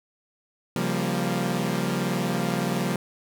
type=chord; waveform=sawtooth; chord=G half-diminished seventh; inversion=second; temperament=equal with one note detuned; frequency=136.37 / 174.61 / 196 / 233.1 Hz; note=Db3 / F3 / G3 / Bb3; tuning=-28 / 0 / 0 / 0 cents; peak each=-27 / -24 / -26 / -26 dBFS; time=0.76-2.96 s; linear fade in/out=2 ms; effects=none